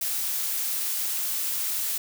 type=noise; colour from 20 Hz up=blue; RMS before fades=-28 dBFS; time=0.01-1.98 s; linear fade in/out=5 ms; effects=none